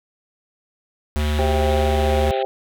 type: tone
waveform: square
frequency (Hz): 75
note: D2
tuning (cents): +37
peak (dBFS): -19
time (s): 1.16-2.31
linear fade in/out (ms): 0
type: band-pass noise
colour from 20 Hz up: white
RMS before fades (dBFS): -35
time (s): 1.19-2.43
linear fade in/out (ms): 5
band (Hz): 1300 to 3900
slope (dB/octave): 96
type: harmonic tone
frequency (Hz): 131.8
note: C3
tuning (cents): +13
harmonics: 3 / 4 / 5 / 6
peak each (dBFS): -24 / -23 / -28 / -24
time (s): 1.39-2.45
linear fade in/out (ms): 0
effects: none

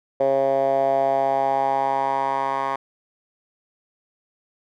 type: tone with band-pass filter sweep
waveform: 10% pulse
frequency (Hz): 135.8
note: C#3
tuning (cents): -35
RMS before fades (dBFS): -21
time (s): 0.2-2.76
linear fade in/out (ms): 5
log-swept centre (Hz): 560 to 1100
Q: 4.5
effects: none

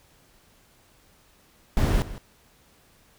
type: noise with echo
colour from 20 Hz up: brown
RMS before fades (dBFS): -21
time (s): 1.77-2.02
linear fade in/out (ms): 0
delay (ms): 160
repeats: 1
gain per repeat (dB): -15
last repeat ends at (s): 2.18
effects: pink hiss -59 dBFS RMS until 3.18 s

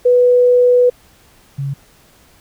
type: tone pair in turn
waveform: sine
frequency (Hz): 493.1 / 138.77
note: B4 / C#3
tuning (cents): -3 / +2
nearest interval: octave + minor seventh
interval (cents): 2195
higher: first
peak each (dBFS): -7 / -18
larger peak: first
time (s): 0.05-0.9 / 1.58-1.74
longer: first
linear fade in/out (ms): 10
effects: pink hiss -49 dBFS RMS until 2.4 s

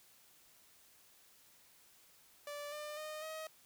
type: tone with pitch steps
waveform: sawtooth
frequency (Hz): 583 / 598.7 / 614.8 / 631.4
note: D5 / D5 / D#5 / D#5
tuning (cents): -13 / +33 / -21 / +25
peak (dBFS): -39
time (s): 2.47-3.47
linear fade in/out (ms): 2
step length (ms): 250
effects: white hiss -65 dBFS RMS until 3.65 s

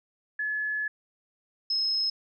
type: tone pair in turn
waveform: sine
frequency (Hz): 1710 / 5167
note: A6 / E8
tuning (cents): -50 / -35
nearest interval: octave + perfect fifth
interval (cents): 1915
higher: second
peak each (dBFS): -27 / -24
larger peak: second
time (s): 0.39-0.88 / 1.7-2.1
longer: first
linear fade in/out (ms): 5
effects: none

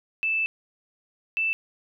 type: tone pair in turn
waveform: sine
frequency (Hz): 2637 / 2649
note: E7 / E7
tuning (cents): 0 / +8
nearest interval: unison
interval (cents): 8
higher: second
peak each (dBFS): -22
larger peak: neither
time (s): 0.23-0.46 / 1.37-1.53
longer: first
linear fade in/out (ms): 0
effects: none

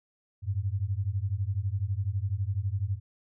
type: beating tone pair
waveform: sine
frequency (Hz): 92.6 / 104.6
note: F#2 / G#2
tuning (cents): +2 / +13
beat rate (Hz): 12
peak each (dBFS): -30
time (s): 0.42-3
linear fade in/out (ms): 50
effects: none

